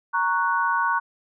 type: chord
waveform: sine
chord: F# major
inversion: first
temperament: equal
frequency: 932.3 / 1108.7 / 1480 Hz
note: A#5 / C#6 / F#6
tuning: 0 / 0 / 0 cents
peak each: -24 dBFS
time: 0.13-1 s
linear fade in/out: 20 ms
effects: none